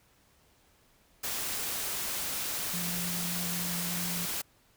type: tone in noise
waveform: sine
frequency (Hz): 174.61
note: F3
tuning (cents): 0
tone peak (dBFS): -36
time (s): 2.73-4.26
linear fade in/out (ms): 10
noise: white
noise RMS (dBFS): -34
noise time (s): 1.23-4.42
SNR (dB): -5
effects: pink hiss -65 dBFS RMS until 4.76 s